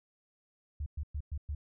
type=tone bursts; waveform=sine; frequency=73.42 Hz; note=D2; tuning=in tune; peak=-33 dBFS; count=5; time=0.8-1.55 s; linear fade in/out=5 ms; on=62 ms; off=110 ms; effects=none